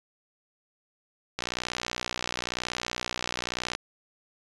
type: click train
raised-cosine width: 0.2 ms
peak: -12 dBFS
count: 145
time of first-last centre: 1.39-3.751 s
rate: 61 Hz
effects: resampled to 22050 Hz